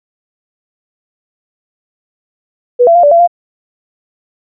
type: tone with pitch steps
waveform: sine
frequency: 489.4 / 675 / 699 / 581 / 679 / 697 Hz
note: B4 / E5 / F5 / D5 / F5 / F5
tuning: -16 / +41 / +1 / -19 / -49 / -4 cents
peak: -3 dBFS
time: 2.79-3.276 s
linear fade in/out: 20 ms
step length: 81 ms
effects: none